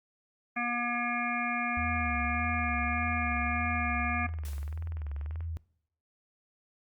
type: harmonic tone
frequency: 240 Hz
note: B3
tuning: 49 cents flat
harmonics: 1 / 3 / 5 / 7 / 9 / 10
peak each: -36 / -36 / -36 / -36 / -36 / -36 dBFS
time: 0.56-4.27 s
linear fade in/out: 10 ms
type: tone with vibrato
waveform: sine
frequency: 76.8 Hz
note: D#2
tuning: 22 cents flat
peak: -33 dBFS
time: 1.77-5.57 s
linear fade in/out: 0 ms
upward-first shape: sine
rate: 1.7 Hz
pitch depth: 130 cents each way
type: click train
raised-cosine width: 0.5 ms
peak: -35 dBFS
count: 72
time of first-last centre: 1.96-5.407 s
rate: 20.6 Hz
type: noise with exponential decay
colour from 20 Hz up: white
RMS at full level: -46 dBFS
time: 4.45-4.91 s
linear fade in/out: 1 ms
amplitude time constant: 100 ms
effects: noise-tail reverb RT60 0.7 s tail -23 dB re dry + Opus 48 kbps